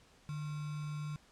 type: tone with sample-and-hold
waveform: sine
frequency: 149.5 Hz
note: D3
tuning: 31 cents sharp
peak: -37 dBFS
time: 0.29-1.16 s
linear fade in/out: 0 ms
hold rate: 1225 Hz
effects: pink hiss -64 dBFS RMS until 1.31 s + low-pass 8000 Hz 12 dB/octave